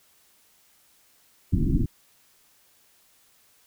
pink low-pass noise, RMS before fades -22 dBFS, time 1.52-1.86 s, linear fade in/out 10 ms, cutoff 350 Hz, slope 96 dB/octave, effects white hiss -61 dBFS RMS until 3.66 s

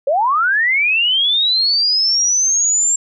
sine linear sweep, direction up, 520 to 7459 Hz, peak -12 dBFS, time 0.07-2.96 s, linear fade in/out 5 ms, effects none

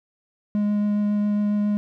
triangle tone with vibrato, 207.3 Hz, G#3, 3 cents flat, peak -17 dBFS, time 0.55-1.77 s, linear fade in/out 0 ms, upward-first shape triangle, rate 7.3 Hz, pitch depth 9 cents each way, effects none

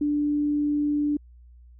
sine tone, 293.7 Hz, D4, in tune, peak -21 dBFS, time 0.01-1.17 s, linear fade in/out 5 ms, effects added 60 Hz sine -47 dBFS peak until 1.79 s

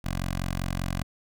10% pulse tone with notch filter, 45.09 Hz, F#1, 44 cents flat, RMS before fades -30 dBFS, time 0.04-1.03 s, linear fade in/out 10 ms, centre 390 Hz, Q 0.96, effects none

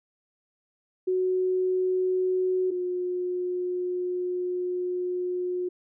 sine tone pair in turn, 370 / 360.5 Hz, F#4 / F#4, 0 / -45 cents, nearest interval unison, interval 45 cents, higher first, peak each -22 / -26 dBFS, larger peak first, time 1.07-2.71 / 2.71-5.69 s, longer second, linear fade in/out 10 ms, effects none

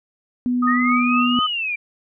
sine tone with pitch glide, 246.9 to 244.3 Hz, B3 to B3, 0 to -19 cents, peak -17 dBFS, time 0.46-1.39 s, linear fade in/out 0 ms, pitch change -19 cents, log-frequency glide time 0.9-1.02 s
sine tone with tremolo, 1244.5 Hz, D#6, in tune, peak -17 dBFS, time 0.62-1.47 s, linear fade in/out 10 ms, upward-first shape sine, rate 4 Hz, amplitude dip 55%
sine linear two-way sweep, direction up then down, 1799 to 3061 to 2332 Hz, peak -21 dBFS, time 0.67-1.76 s, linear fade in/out 10 ms, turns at 1.44 s
effects none

